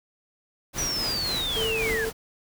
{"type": "noise with tremolo", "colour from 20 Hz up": "pink", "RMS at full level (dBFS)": -31, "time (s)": [0.73, 2.13], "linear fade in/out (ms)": 50, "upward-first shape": "sine", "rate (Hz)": 3.7, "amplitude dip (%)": 35}
{"type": "linear sweep", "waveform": "sine", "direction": "down", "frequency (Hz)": [5930, 1602], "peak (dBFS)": -26, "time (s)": [0.78, 2.05], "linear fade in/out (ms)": 5}
{"type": "tone", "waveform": "sine", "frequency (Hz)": 445.9, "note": "A4", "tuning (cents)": 23, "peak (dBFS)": -27, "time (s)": [1.56, 2.1], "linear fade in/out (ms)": 10}
{"effects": []}